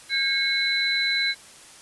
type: tone cluster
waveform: sine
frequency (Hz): 1609 / 2180 / 4006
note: G6 / C#7 / B7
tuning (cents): +45 / -29 / +24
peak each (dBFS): -27 / -25 / -24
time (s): 0.09-1.35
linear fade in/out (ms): 50
effects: white hiss -47 dBFS RMS until 1.81 s + resampled to 24000 Hz